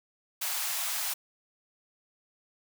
white high-pass noise, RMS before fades -32 dBFS, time 0.41-1.14 s, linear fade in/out 10 ms, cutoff 640 Hz, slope 48 dB/octave, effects none

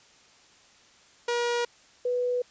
sawtooth / sine tone pair in turn, 478.1 / 493.2 Hz, A#4 / B4, +44 / -2 cents, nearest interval minor second, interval 54 cents, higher second, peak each -21 / -24 dBFS, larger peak first, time 1.28-1.65 / 2.05-2.42 s, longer neither, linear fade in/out 5 ms, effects white hiss -57 dBFS RMS until 2.5 s + resampled to 16000 Hz

